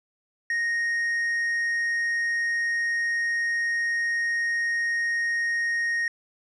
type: tone with hard clipping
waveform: triangle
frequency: 1864 Hz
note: A#6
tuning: 1 cent flat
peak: -24 dBFS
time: 0.5-6.08 s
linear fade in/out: 2 ms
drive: 6 dB
effects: resampled to 22050 Hz